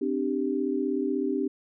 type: chord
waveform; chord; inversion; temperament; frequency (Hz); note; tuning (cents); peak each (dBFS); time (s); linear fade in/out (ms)
sine; C suspended second; none; equal with one note detuned; 261.6 / 297.9 / 392; C4 / D4 / G4; 0 / +25 / 0; -29; 0.01-1.48; 10
effects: none